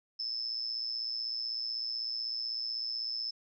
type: tone with amplitude modulation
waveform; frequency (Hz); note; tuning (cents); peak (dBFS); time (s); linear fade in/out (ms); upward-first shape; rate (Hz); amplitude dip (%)
sine; 5250; E8; -8; -30; 0.19-3.31; 10; sine; 116; 70
effects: none